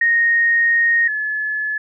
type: tone pair in turn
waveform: sine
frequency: 1861 / 1717 Hz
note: A#6 / A6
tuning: -3 / -43 cents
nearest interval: minor second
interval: 140 cents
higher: first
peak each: -12 / -19 dBFS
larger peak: first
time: 0.01-1.08 / 1.08-1.78 s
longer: first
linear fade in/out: 5 ms
effects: none